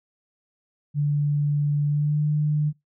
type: tone with pitch glide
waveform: sine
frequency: 146.1 to 149.86 Hz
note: D3 to D3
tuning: -9 to +35 cents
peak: -19 dBFS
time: 0.94-2.73 s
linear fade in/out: 50 ms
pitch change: +44 cents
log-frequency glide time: 1.87-2.19 s
effects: noise-tail reverb RT60 0.2 s tail -24 dB re dry

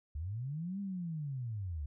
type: linear two-way sweep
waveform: sine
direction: up then down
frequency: 67.9 to 202.9 to 67.9 Hz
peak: -36 dBFS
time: 0.15-1.86 s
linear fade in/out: 5 ms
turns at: 0.8 s
effects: none

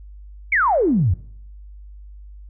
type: exponential sweep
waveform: sine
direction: down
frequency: 2321 to 77.78 Hz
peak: -14 dBFS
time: 0.52-1.14 s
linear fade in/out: 5 ms
effects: noise-tail reverb RT60 0.7 s tail -22 dB re dry + added 50 Hz sine -37 dBFS peak until 2.49 s

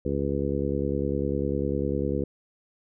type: harmonic tone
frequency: 70 Hz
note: C#2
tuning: 18 cents sharp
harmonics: 1 / 2 / 3 / 4 / 5 / 6 / 7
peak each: -32 / -32 / -32 / -32 / -32 / -32 / -32 dBFS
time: 0.05-2.24 s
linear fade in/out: 5 ms
effects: none

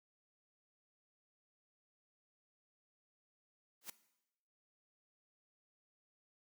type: noise with exponential growth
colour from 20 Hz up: white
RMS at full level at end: -40 dBFS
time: 3.81-3.9 s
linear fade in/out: 5 ms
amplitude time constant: 19 ms
effects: noise-tail reverb RT60 0.9 s tail -17 dB re dry + high-pass 200 Hz 12 dB/octave

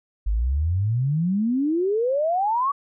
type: exponential sweep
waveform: sine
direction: up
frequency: 48.53 to 1155 Hz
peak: -19 dBFS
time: 0.26-2.72 s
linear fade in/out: 10 ms
effects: none

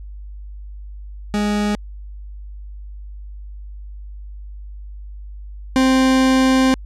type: tone pair in turn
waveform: 40% pulse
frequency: 207.7 / 261.7 Hz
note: G#3 / C4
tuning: 0 / 0 cents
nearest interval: major third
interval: 400 cents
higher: second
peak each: -16 / -11 dBFS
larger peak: second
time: 1.34-1.75 / 5.76-6.74 s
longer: second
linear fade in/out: 0 ms
effects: added 50 Hz sine -31 dBFS peak until 6.85 s + low-pass 8000 Hz 12 dB/octave

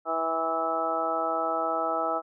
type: harmonic tone with a mistuned harmonic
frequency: 163 Hz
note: E3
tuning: 19 cents flat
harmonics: 2 / 3 / 4 / 5 / 6 / 7 / 8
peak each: -37 / -35 / -30 / -32 / -40 / -40 / -29 dBFS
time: 0.05-2.22 s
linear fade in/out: 50 ms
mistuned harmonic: 6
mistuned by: +39 cents
effects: none

